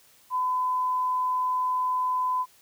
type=tone; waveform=sine; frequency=1010 Hz; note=B5; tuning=39 cents sharp; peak=-23 dBFS; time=0.3-2.46 s; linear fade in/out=50 ms; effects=white hiss -58 dBFS RMS until 2.61 s